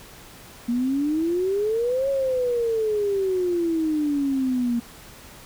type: exponential two-way sweep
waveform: sine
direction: up then down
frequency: 233.1 to 554.4 to 233.1 Hz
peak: -20 dBFS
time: 0.68-4.8 s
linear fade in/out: 10 ms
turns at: 2.09 s
effects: pink hiss -45 dBFS RMS until 5.45 s